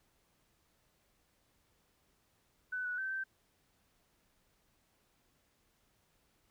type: tone with pitch steps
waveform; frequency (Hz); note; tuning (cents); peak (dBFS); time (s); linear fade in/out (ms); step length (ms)
sine; 1501 / 1474 / 1546 / 1555; F#6 / F#6 / G6 / G6; +24 / -7 / -24 / -14; -35; 2.72-3.24; 10; 130
effects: pink hiss -74 dBFS RMS until 6.5 s